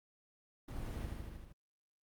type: noise with echo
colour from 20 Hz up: brown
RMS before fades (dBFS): -43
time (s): 0.68-1.06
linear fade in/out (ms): 5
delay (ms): 78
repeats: 6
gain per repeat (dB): -2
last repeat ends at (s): 1.528
effects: Opus 32 kbps